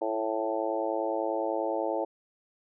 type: harmonic tone with a mistuned harmonic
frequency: 110 Hz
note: A2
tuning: in tune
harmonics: 3 / 4 / 5 / 6 / 7 / 8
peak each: -34 / -35 / -32 / -34 / -37 / -36 dBFS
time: 0.01-2.05 s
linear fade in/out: 10 ms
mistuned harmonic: 3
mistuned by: +17 cents
effects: none